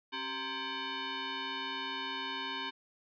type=tone with frequency modulation; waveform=sine; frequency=1045 Hz; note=C6; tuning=2 cents flat; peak=-35 dBFS; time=0.12-2.71 s; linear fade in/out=20 ms; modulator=657 Hz; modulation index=4.4; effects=resampled to 11025 Hz